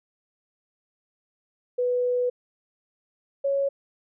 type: tone pair in turn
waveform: sine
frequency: 493.9 / 554.4 Hz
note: B4 / C#5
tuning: 0 / 0 cents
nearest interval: major second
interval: 200 cents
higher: second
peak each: -21 dBFS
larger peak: neither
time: 1.78-2.3 / 3.44-3.69 s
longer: first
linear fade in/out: 10 ms
effects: none